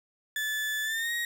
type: tone with pitch glide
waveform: 35% pulse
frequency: 1740 to 1886.6 Hz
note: A6 to A#6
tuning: -20 to +20 cents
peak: -27 dBFS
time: 0.36-1.25 s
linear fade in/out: 2 ms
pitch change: +140 cents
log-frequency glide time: 0.84-1.13 s
effects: 9-bit